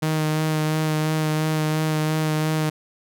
sawtooth tone with vibrato, 155.56 Hz, D#3, in tune, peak -16 dBFS, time 0.02-2.7 s, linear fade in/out 10 ms, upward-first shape sine, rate 2.9 Hz, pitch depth 16 cents each way, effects none

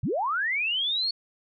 sine linear sweep, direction up, 82.41 to 4435 Hz, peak -24 dBFS, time 0.03-1.11 s, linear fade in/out 5 ms, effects none

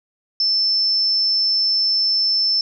sine tone, 5300 Hz, E8, 9 cents sharp, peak -15 dBFS, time 0.4-2.61 s, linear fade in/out 2 ms, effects none

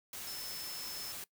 sine tone in noise, 5260 Hz, E8, 5 cents flat, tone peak -43 dBFS, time 0.27-1.12 s, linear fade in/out 2 ms, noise white, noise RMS -44 dBFS, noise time 0.13-1.24 s, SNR -2 dB, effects noise-tail reverb RT60 0.1 s tail -20 dB re dry

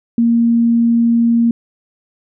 sine tone, 233.1 Hz, A#3, in tune, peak -9 dBFS, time 0.18-1.51 s, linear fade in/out 2 ms, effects none

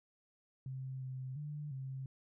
sine tone with pitch steps, 131.7 / 130.2 / 148.3 / 133.1 Hz, C3 / C3 / D3 / C3, +12 / -8 / +17 / +30 cents, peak -40 dBFS, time 0.66-2.06 s, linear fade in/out 2 ms, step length 350 ms, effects none

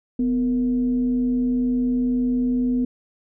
sine tone with frequency modulation, 250 Hz, B3, 21 cents sharp, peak -18 dBFS, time 0.19-2.85 s, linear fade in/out 5 ms, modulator 211 Hz, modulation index 0.3, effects none

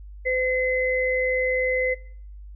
sine tone pair together, 511 / 2044 Hz, C5 / C7, -41 / -41 cents, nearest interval 2 octaves, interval 2400 cents, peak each -23 dBFS, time 0.25-1.95 s, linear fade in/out 20 ms, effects noise-tail reverb RT60 0.6 s tail -23 dB re dry + added 50 Hz sine -38 dBFS peak until 2.55 s

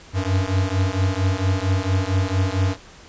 square beating tone pair, 92.5 / 96.9 Hz, F#2 / G2, 0 / -20 cents, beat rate 4.4 Hz, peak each -22 dBFS, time 0.13-2.77 s, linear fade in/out 50 ms, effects pink hiss -45 dBFS RMS until 3.08 s + resampled to 16000 Hz

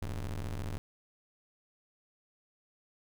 40% pulse ring-modulated tone, 60 Hz, B1, 49 cents flat, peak -31 dBFS, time 0.02-0.78 s, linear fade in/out 0 ms, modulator 37.1 Hz, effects none

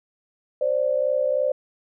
sine tone pair together, 524.2 / 587.3 Hz, C5 / D5, +3 / 0 cents, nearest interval major second, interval 197 cents, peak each -22 dBFS, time 0.61-1.52 s, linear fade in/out 5 ms, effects none

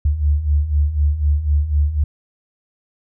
sine beating tone pair, 71 / 75 Hz, C#2 / D2, +42 / +37 cents, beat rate 4 Hz, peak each -20 / -15 dBFS, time 0.05-2.04 s, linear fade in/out 5 ms, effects none

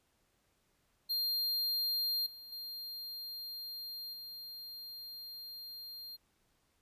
square tone with level steps, 4200 Hz, C8, 6 cents sharp, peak -32 / -49 / -42 / -45 dBFS, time 1.09-6.17 s, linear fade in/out 20 ms, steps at 2.26 / 2.52 / 4.13 s, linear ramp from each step 5 ms, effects pink hiss -75 dBFS RMS until 6.81 s + resampled to 32000 Hz

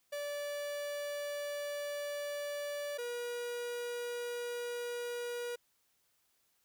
45% pulse tone pair in turn, 580 / 481.1 Hz, D5 / B4, -22 / -45 cents, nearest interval minor third, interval 323 cents, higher first, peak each -37 / -37 dBFS, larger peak neither, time 0.12-2.98 / 2.98-5.56 s, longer first, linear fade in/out 10 ms, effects white hiss -75 dBFS RMS until 6.64 s

